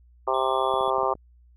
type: harmonic tone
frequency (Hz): 131.7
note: C3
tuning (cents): +12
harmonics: 3 / 4 / 5 / 6 / 7 / 8 / 9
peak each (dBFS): -29 / -29 / -29 / -29 / -29 / -29 / -29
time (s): 0.27-1.14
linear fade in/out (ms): 10
type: tone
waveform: triangle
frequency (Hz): 3418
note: G#7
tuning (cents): +49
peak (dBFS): -37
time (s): 0.34-0.9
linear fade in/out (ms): 2
type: clicks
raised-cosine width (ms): 2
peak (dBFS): -29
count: 6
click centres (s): 0.739 / 0.809 / 0.879 / 0.983 / 1.032 / 1.153
effects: added 60 Hz sine -52 dBFS peak until 1.56 s